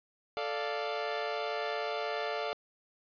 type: chord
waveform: sawtooth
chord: D minor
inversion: second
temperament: equal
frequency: 440 / 587.3 / 698.5 Hz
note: A4 / D5 / F5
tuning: 0 / 0 / 0 cents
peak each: -33 dBFS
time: 0.37-2.53 s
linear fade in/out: 0 ms
effects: resampled to 11025 Hz + 11-bit